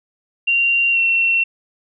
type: tone with pitch glide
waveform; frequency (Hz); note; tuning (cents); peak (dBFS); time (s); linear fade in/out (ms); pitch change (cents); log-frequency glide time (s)
sine; 2765 to 2716; F7 to F7; -18 to -49; -13; 0.47-1.44; 10; -31; 0.92-0.98
effects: none